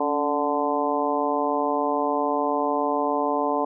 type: harmonic tone with a mistuned harmonic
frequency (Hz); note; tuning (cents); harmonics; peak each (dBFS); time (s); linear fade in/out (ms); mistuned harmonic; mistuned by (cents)
146.83; D3; 0; 2 / 3 / 4 / 5 / 6 / 7; -28 / -28 / -28 / -28 / -28 / -28; 0-3.65; 5; 2; -60
effects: none